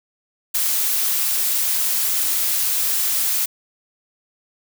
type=noise; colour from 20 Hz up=blue; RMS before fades=-20 dBFS; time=0.54-3.46 s; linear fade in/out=10 ms; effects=none